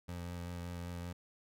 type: tone with vibrato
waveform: 25% pulse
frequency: 87.31 Hz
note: F2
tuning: in tune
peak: -37 dBFS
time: 0.08-1.13 s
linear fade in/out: 10 ms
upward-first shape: sine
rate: 5.2 Hz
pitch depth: 16 cents each way
effects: none